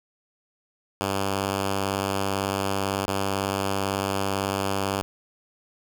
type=tone with dropouts; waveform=5% pulse; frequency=98 Hz; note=G2; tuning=in tune; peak=-13 dBFS; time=1.01-5.02 s; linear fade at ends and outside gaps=0 ms; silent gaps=3.06-3.08 s; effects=none